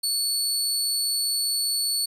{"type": "tone", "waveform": "25% pulse", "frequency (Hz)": 4435, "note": "C#8", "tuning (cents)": 0, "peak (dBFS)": -18, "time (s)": [0.03, 2.06], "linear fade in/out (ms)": 10, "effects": ["9-bit"]}